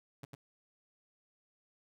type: tone with echo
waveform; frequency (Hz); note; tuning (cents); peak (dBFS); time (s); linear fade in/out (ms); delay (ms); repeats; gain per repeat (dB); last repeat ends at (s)
sawtooth; 138.59; C#3; 0; -39; 0.23-0.25; 5; 100; 1; -2; 0.35
effects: none